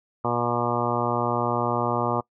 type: harmonic tone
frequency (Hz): 120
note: B2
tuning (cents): -49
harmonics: 1 / 2 / 3 / 4 / 5 / 6 / 7 / 8 / 9 / 10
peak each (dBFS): -31 / -31 / -31 / -31 / -31 / -31 / -31 / -31 / -31 / -31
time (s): 0.24-2.21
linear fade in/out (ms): 10
effects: noise-tail reverb RT60 0.1 s tail -23 dB re dry